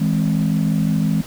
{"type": "chord", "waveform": "sine", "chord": "E augmented", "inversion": "none", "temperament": "equal with one note detuned", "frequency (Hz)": [161.89, 207.7, 261.6], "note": ["E3", "G#3", "B#3"], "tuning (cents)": [-31, 0, 0], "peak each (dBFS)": [-17, -18, -23], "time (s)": [0, 1.22], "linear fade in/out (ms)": 10, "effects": ["tanh soft clip ceiling -9 dBFS", "pink hiss -38 dBFS RMS until 1.26 s"]}